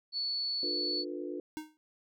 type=tone; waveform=sine; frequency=4435 Hz; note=C#8; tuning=in tune; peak=-31 dBFS; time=0.12-1.05 s; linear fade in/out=50 ms
type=chord; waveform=sine; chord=B half-diminished seventh; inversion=first; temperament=just; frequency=296.3 / 355.6 / 444.5 / 493.9 Hz; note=D4 / F4 / A4 / B4; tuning=+15 / +31 / +18 / 0 cents; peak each=-40 / -39 / -45 / -44 dBFS; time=0.63-1.4 s; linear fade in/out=2 ms
type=tone with exponential decay; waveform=square; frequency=309.3 Hz; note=D#4; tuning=10 cents flat; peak=-34 dBFS; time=1.57-1.77 s; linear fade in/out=0 ms; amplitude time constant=42 ms
effects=none